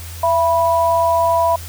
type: tone pair together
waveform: sine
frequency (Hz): 671 / 981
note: E5 / B5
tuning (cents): +31 / -12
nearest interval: perfect fifth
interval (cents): 657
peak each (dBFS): -15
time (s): 0.23-1.56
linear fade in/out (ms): 5
effects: added 84 Hz sine -30 dBFS peak until 1.68 s + white hiss -36 dBFS RMS until 1.68 s